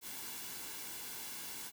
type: noise with comb filter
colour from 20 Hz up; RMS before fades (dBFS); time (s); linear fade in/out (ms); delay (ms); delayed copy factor
white; -45; 0.01-1.72; 50; 1.6; -0.5
effects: none